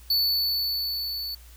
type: tone with level ramp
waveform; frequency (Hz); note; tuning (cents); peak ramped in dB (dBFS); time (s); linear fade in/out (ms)
square; 4469; C#8; +13; -20 to -31; 0.1-1.35; 5
effects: added 60 Hz sine -46 dBFS peak until 1.56 s + white hiss -54 dBFS RMS until 1.56 s